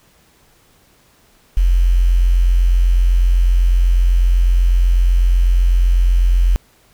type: tone with quantisation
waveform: sine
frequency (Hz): 44.02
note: F1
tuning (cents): +14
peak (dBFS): -9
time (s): 1.57-6.56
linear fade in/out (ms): 0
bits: 6
effects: pink hiss -53 dBFS RMS until 6.93 s